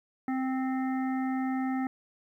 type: harmonic tone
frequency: 261.4 Hz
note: C4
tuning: 1 cent flat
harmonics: 1 / 3 / 5 / 7 / 8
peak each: -28 / -36 / -43 / -44 / -48 dBFS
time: 0.28-1.87 s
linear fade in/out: 2 ms
effects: 11-bit